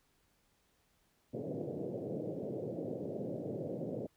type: band-pass noise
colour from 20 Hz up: white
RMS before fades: -40 dBFS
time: 1.33-4.07 s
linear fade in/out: 10 ms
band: 110 to 580 Hz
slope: 48 dB/octave
effects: pink hiss -74 dBFS RMS until 4.16 s